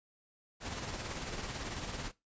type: noise with tremolo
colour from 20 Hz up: pink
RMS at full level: -38 dBFS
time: 0.6-2.12 s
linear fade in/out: 50 ms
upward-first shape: triangle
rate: 18 Hz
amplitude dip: 50%
effects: noise-tail reverb RT60 0.2 s tail -18 dB re dry + resampled to 16000 Hz